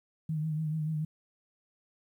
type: tone with vibrato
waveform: sine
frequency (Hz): 155.56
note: D#3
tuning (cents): 0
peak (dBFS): -29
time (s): 0.29-1.05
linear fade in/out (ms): 5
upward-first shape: triangle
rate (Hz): 6.9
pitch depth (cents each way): 54
effects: 11-bit